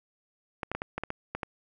clicks, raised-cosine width 0.5 ms, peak -17 dBFS, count 9, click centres 0.632 / 0.716 / 0.75 / 0.819 / 0.98 / 1.036 / 1.104 / 1.35 / 1.432 s, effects none

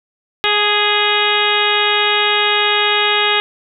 harmonic tone with a mistuned harmonic, 415.3 Hz, G#4, in tune, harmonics 1 / 2 / 3 / 4 / 5 / 6 / 7 / 8 / 9, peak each -21 / -21 / -21 / -21 / -21 / -21 / -21 / -21 / -21 dBFS, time 0.44-3.4 s, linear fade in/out 0 ms, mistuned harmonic 2, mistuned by +16 cents, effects none

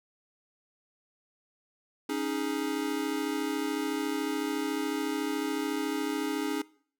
square chord, C# suspended second, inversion none, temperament equal, 277.2 / 311.1 / 415.3 Hz, C#4 / D#4 / G#4, 0 / 0 / 0 cents, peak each -34 / -34 / -36 dBFS, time 2.09-6.62 s, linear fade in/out 5 ms, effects noise-tail reverb RT60 0.5 s tail -21 dB re dry

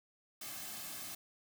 white noise with comb filter, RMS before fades -45 dBFS, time 0.41-1.15 s, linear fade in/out 5 ms, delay 2.1 ms, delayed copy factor -0.75, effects none

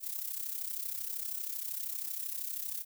violet noise with amplitude modulation, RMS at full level -35 dBFS, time 0-2.85 s, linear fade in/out 50 ms, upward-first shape sine, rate 32.8 Hz, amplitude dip 70%, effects none

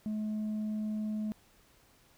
sine tone, 214 Hz, A3, 48 cents flat, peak -29 dBFS, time 0.06-1.32 s, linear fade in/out 0 ms, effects tanh soft clip ceiling -31 dBFS + pink hiss -64 dBFS RMS until 2.17 s

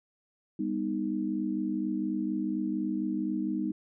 sine chord, G augmented, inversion none, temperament equal with one note detuned, 200 / 246.9 / 311.1 Hz, G3 / B3 / D#4, +35 / 0 / 0 cents, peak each -33 / -34 / -31 dBFS, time 0.59-3.72 s, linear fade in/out 5 ms, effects none

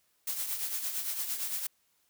blue noise with tremolo, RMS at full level -32 dBFS, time 0.27-1.67 s, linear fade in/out 5 ms, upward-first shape triangle, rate 8.8 Hz, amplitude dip 60%, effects white hiss -72 dBFS RMS until 2.09 s

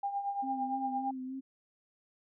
sine tone with tremolo, 801 Hz, G5, 37 cents sharp, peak -29 dBFS, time 0.03-1.11 s, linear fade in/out 5 ms, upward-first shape triangle, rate 8.8 Hz, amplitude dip 70%
sine tone with vibrato, 261.6 Hz, C4, in tune, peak -37 dBFS, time 0.42-1.41 s, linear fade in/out 20 ms, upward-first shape sine, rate 3.4 Hz, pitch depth 35 cents each way
effects none

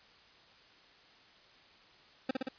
25% pulse tone with echo, 261.6 Hz, C4, in tune, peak -25 dBFS, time 2.29-2.31 s, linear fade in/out 5 ms, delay 59 ms, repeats 3, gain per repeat -2 dB, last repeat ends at 2.487 s, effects white hiss -60 dBFS RMS until 2.58 s + resampled to 11025 Hz

